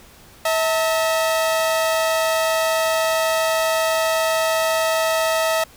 sawtooth tone pair together, 646.1 / 899 Hz, E5 / A5, -35 / +37 cents, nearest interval tritone, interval 572 cents, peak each -14 / -22 dBFS, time 0.45-5.64 s, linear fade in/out 5 ms, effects pink hiss -47 dBFS RMS until 5.76 s

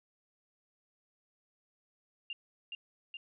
sine tone with echo, 2794 Hz, F7, in tune, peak -37 dBFS, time 2.3-2.33 s, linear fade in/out 2 ms, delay 420 ms, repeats 2, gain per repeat -2 dB, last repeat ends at 3.17 s, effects none

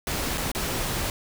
pink noise with dropouts, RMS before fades -28 dBFS, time 0.07-1.1 s, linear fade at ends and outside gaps 1 ms, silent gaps 0.375-0.379 / 0.517-0.549 s, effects none

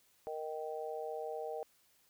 harmonic tone, 155.56 Hz, D#3, in tune, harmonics 3 / 4 / 5, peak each -41 / -43 / -44 dBFS, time 0.27-1.63 s, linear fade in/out 0 ms, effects white hiss -70 dBFS RMS until 2.09 s

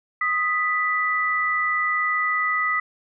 sine tone pair together, 1250.3 / 1975.5 Hz, D#6 / B6, +8 / 0 cents, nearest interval minor sixth, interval 792 cents, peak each -23 / -22 dBFS, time 0.21-2.8 s, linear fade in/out 5 ms, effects none

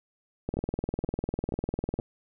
two click trains, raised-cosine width 2 ms, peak -20 / -16 dBFS, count 4 / 31, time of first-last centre 0.57-1.999 / 0.49-1.99 s, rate 2.1 / 20 Hz, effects none

